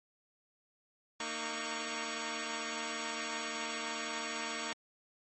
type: tone cluster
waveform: 5% pulse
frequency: 230 / 307.9 / 1120 Hz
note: A#3 / D#4 / C#6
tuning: -23 / -18 / +18 cents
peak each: -29 dBFS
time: 1.2-4.73 s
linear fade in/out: 2 ms
effects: MP3 32 kbps